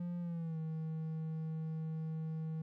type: tone with pitch glide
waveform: triangle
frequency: 174.61 to 159.2 Hz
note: F3 to D#3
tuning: 0 to +40 cents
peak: -35 dBFS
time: 0-2.62 s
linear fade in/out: 5 ms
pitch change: -160 cents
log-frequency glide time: 0.2-0.58 s
effects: none